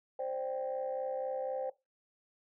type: chord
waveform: sine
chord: C suspended second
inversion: none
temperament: equal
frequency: 523.3 / 587.3 / 784 Hz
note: C5 / D5 / G5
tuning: 0 / 0 / 0 cents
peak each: -35 / -40 / -40 dBFS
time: 0.19-1.7 s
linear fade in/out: 5 ms
effects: noise-tail reverb RT60 0.2 s tail -18 dB re dry + tanh soft clip ceiling -26 dBFS